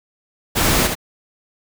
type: noise with echo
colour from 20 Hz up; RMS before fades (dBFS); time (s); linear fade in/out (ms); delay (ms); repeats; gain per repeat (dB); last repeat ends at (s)
pink; -17; 0.55-0.88; 20; 73; 1; -5; 0.953
effects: none